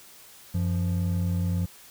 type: tone pair together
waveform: triangle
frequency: 92.4 / 173.99 Hz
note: F#2 / F3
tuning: -2 / -6 cents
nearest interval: major seventh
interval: 1096 cents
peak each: -23 / -26 dBFS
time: 0.54-1.66 s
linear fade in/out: 10 ms
effects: white hiss -50 dBFS RMS until 1.9 s